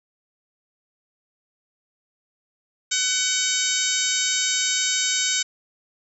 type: harmonic tone with a mistuned harmonic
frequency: 751 Hz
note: F#5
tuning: 26 cents sharp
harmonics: 2 / 3 / 4 / 5 / 6 / 7 / 8 / 9 / 10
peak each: -31 / -30 / -29 / -28 / -32 / -31 / -27 / -30 / -27 dBFS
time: 2.91-5.43 s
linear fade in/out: 10 ms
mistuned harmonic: 4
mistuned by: +21 cents
effects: none